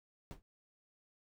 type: noise with exponential decay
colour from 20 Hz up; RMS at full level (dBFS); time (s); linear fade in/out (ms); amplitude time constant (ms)
brown; -36; 0.31-0.42; 0; 23
effects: none